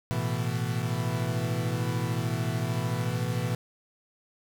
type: chord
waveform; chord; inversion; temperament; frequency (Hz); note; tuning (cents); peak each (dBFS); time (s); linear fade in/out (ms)
40% pulse; A suspended second; none; equal; 110 / 123.47 / 164.81; A2 / B2 / E3; 0 / 0 / 0; -31 / -29 / -32; 0.11-3.55; 0
effects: none